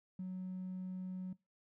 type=tone; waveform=triangle; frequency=185 Hz; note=F#3; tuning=in tune; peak=-36 dBFS; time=0.19-1.33 s; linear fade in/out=5 ms; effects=noise-tail reverb RT60 0.2 s tail -22 dB re dry + tanh soft clip ceiling -37 dBFS